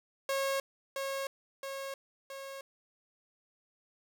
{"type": "tone with echo", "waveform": "sawtooth", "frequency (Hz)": 545, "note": "C#5", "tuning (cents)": -29, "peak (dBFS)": -26, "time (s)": [0.29, 0.6], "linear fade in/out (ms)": 2, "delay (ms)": 670, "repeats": 3, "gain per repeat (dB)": -4, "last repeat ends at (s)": 2.61, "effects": []}